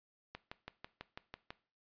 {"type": "click train", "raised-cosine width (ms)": 0.3, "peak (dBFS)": -28, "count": 8, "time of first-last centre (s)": [0.35, 1.505], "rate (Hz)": 6.06, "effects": ["noise-tail reverb RT60 0.4 s tail -18 dB re dry", "resampled to 11025 Hz"]}